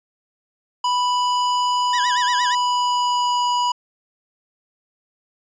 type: tone with pitch glide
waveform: square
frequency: 987.8 to 978.1 Hz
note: B5 to B5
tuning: 0 to -17 cents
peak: -18 dBFS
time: 0.84-3.72 s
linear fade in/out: 5 ms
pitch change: -17 cents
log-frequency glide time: 2.37-3.45 s
type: tone with vibrato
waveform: sawtooth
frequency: 1760 Hz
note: A6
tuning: in tune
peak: -20 dBFS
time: 1.93-2.55 s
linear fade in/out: 5 ms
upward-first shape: sine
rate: 8.6 Hz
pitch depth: 170 cents each way
effects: resampled to 16000 Hz